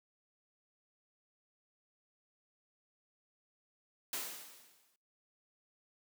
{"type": "noise with exponential decay", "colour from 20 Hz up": "white", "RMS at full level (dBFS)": -37, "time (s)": [4.13, 4.96], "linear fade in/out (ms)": 2, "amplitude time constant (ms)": 180, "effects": ["noise-tail reverb RT60 0.4 s tail -25 dB re dry", "high-pass 200 Hz 12 dB/octave"]}